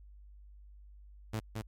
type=tone with echo; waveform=sawtooth; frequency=110 Hz; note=A2; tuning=in tune; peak=-29 dBFS; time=1.33-1.4 s; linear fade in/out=10 ms; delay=220 ms; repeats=1; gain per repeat=-3 dB; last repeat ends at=1.62 s; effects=added 50 Hz sine -51 dBFS peak until 1.67 s + MP3 64 kbps